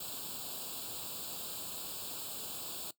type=noise with comb filter; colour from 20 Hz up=white; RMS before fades=-42 dBFS; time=0-2.91 s; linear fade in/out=5 ms; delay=0.25 ms; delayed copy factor=+1; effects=noise-tail reverb RT60 0.1 s tail -18 dB re dry + high-pass 100 Hz 12 dB/octave